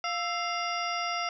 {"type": "harmonic tone with a mistuned harmonic", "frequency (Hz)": 698.5, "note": "F5", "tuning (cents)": 0, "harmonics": [1, 2, 3, 4, 5, 7, 8], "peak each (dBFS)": [-34, -33, -36, -38, -46, -40, -41], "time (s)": [0.04, 1.29], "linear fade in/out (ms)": 2, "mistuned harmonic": 2, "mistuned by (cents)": -87, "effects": []}